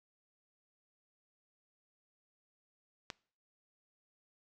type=click; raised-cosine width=0.2 ms; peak=-22 dBFS; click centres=3.102 s; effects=noise-tail reverb RT60 0.5 s tail -24 dB re dry